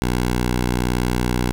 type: tone with vibrato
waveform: 10% pulse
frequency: 61.2 Hz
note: B1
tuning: 15 cents flat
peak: -10 dBFS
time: 0.02-1.52 s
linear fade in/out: 0 ms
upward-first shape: sine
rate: 16 Hz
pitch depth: 10 cents each way
effects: none